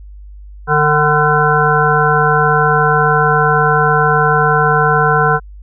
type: harmonic tone with a mistuned harmonic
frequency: 150.6 Hz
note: D3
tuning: 44 cents sharp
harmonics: 1 / 3 / 5 / 7 / 9 / 10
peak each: -16 / -16 / -16 / -16 / -16 / -16 dBFS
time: 0.67-5.4 s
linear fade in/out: 50 ms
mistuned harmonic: 7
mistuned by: -50 cents
effects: added 50 Hz sine -31 dBFS peak until 5.62 s